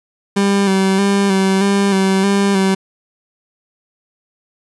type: tone with vibrato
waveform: 30% pulse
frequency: 195.4 Hz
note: G3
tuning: 5 cents flat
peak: -9 dBFS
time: 0.36-2.75 s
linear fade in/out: 10 ms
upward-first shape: square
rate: 1.6 Hz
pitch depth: 32 cents each way
effects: resampled to 24000 Hz